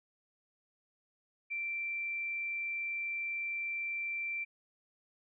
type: tone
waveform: sine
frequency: 2349 Hz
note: D7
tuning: in tune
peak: -34 dBFS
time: 1.5-4.45 s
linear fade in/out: 20 ms
effects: none